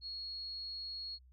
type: tone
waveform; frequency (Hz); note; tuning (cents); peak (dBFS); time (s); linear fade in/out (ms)
sine; 4318; C#8; -46; -40; 0.01-1.19; 50
effects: added 63 Hz sine -58 dBFS peak until 1.32 s + MP3 48 kbps